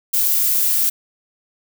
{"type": "noise with high-pass filter sweep", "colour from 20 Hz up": "violet", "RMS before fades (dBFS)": -17, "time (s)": [0.13, 0.9], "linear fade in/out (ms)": 10, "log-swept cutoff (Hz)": [310, 1100], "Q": 1, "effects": []}